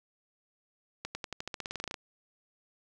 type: accelerating click train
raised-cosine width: 0.2 ms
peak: -19 dBFS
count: 16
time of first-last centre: 1.05-1.942 s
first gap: 100 ms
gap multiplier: 0.92
effects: none